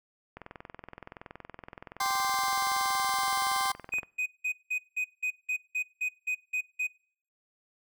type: click train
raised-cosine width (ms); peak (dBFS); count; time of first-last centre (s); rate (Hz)
0.5; -27; 79; 0.37-4.032; 21.3
type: chord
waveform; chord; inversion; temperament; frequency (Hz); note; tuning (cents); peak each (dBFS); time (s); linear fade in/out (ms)
sawtooth; G suspended fourth; none; just; 784 / 1045.3 / 1176; G5 / C6 / D6; 0 / -2 / +2; -27 / -26 / -30; 2-3.72; 5
type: tone bursts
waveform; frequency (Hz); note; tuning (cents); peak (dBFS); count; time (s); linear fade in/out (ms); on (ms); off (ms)
triangle; 2500; D#7; +8; -26; 12; 3.92-6.872; 10; 81; 180
effects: noise-tail reverb RT60 0.5 s tail -22 dB re dry